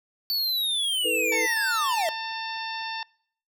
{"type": "linear sweep", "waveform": "square", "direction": "down", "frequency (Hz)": [4525, 615], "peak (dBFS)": -24, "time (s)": [0.3, 2.09], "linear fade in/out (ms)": 0}
{"type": "chord", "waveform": "sine", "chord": "E suspended fourth", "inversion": "none", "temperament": "equal with one note detuned", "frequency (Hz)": [325.8, 440, 493.9], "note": ["E4", "A4", "B4"], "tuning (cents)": [-20, 0, 0], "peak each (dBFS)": [-33, -30, -29], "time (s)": [1.04, 1.47], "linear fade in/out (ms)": 20}
{"type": "harmonic tone", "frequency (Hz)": 896, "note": "A5", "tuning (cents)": 31, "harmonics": [1, 2, 3, 4, 5, 6], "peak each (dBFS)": [-33, -36, -38, -39, -40, -41], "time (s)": [1.32, 3.03], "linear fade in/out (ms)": 2}
{"effects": ["noise-tail reverb RT60 0.6 s tail -25 dB re dry"]}